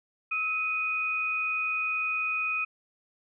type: tone pair together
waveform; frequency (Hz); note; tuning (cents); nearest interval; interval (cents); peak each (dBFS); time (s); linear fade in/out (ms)
sine; 1292.1 / 2489; E6 / D#7; -35 / 0; major seventh; 1135; -34 / -27; 0.31-2.65; 10
effects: none